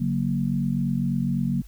sine chord, F# major, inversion second, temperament equal with one note detuned, 141.1 / 185 / 233.1 Hz, C#3 / F#3 / A#3, +31 / 0 / 0 cents, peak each -26 dBFS, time 0-1.62 s, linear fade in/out 10 ms, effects added 50 Hz sine -41 dBFS peak until 1.67 s + white hiss -58 dBFS RMS until 1.67 s

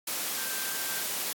sine tone in noise, 1568 Hz, G6, in tune, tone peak -40 dBFS, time 0.37-1.03 s, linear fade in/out 5 ms, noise white, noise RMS -32 dBFS, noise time 0.07-1.33 s, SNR -11 dB, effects high-pass 200 Hz 12 dB/octave + AAC 64 kbps

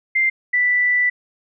sine tone pair in turn, 2093 / 1975.5 Hz, C7 / B6, 0 / 0 cents, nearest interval minor second, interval 100 cents, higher first, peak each -14 dBFS, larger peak neither, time 0.15-0.3 / 0.53-1.1 s, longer second, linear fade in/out 10 ms, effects none

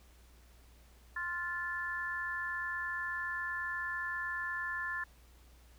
harmonic tone, 349.2 Hz, F4, in tune, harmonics 3 / 4 / 5, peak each -42 / -43 / -36 dBFS, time 1.16-5.04 s, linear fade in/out 5 ms, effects added 60 Hz sine -58 dBFS peak until 5.78 s + pink hiss -65 dBFS RMS until 5.78 s

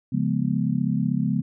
sine chord, C# dominant seventh, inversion none, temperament equal with one note detuned, 138.59 / 174.61 / 207.7 / 243.8 Hz, C#3 / E#3 / G#3 / B3, 0 / 0 / 0 / -22 cents, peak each -26 dBFS, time 0.12-1.42 s, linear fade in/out 10 ms, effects none

